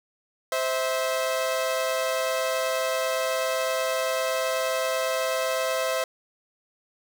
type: tone pair together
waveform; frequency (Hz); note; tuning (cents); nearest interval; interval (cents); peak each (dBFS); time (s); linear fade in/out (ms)
sawtooth; 522.1 / 650; C5 / E5; -4 / -24; major third; 380; -23; 0.52-6.04; 2
effects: none